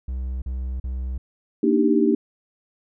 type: tone bursts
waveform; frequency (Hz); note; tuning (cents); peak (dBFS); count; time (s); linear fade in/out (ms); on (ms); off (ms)
triangle; 63.8; C2; -43; -23; 3; 0.08-1.18; 5; 340; 40
type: chord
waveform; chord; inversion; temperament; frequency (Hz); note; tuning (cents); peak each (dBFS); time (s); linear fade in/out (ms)
sine; Eb major seventh; second; equal; 233.1 / 293.7 / 311.1 / 392; Bb3 / D4 / Eb4 / G4; 0 / 0 / 0 / 0; -21; 1.63-2.15; 5
effects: none